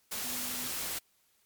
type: tone in noise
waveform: sine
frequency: 246.9 Hz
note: B3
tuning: in tune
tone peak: -46 dBFS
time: 0.24-0.68 s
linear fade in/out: 10 ms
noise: white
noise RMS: -36 dBFS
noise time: 0.11-0.99 s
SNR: -13 dB
effects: white hiss -70 dBFS RMS until 1.45 s + MP3 96 kbps